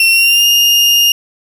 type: tone with pitch glide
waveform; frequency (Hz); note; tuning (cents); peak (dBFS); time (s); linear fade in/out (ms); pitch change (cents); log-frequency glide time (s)
35% pulse; 2717 to 2829; F7 to F7; -48 to +22; -5; 0-1.12; 2; +70; 0.1-0.46
effects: none